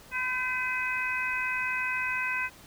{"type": "harmonic tone with a mistuned harmonic", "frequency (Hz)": 506, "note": "B4", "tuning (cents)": 42, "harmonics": [2, 3, 4, 5], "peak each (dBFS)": [-36, -32, -35, -31], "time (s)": [0.11, 2.5], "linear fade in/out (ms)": 50, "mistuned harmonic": 3, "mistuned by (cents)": 23, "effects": ["pink hiss -52 dBFS RMS until 2.66 s"]}